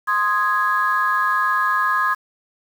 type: chord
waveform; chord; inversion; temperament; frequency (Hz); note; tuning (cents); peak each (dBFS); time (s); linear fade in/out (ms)
sine; Ab major; first; equal; 1046.5 / 1244.5 / 1661.2; C6 / Eb6 / Ab6; 0 / 0 / 0; -20; 0.07-2.15; 20
effects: tanh soft clip ceiling -8 dBFS + 7-bit